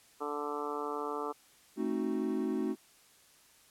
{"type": "harmonic tone", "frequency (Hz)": 146.83, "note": "D3", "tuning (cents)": 0, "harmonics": [2, 3, 4, 5, 6, 7, 8, 9], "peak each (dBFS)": [-43, -38, -47, -45, -42, -45, -40, -45], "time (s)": [0.2, 1.33], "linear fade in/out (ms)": 20}
{"type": "chord", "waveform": "triangle", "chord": "A diminished seventh", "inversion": "none", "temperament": "equal with one note detuned", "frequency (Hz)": [220, 265.9, 311.1, 370], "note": ["A3", "C4", "Eb4", "Gb4"], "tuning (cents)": [0, 28, 0, 0], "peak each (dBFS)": -34, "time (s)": [1.76, 2.76], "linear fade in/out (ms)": 50}
{"effects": ["white hiss -62 dBFS RMS until 3.7 s", "low-pass 12000 Hz 12 dB/octave"]}